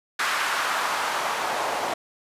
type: noise with band-pass filter sweep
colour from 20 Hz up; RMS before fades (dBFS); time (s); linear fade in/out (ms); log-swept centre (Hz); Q
white; -26; 0.19-1.94; 5; 1400 to 700; 1.7
effects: resampled to 32000 Hz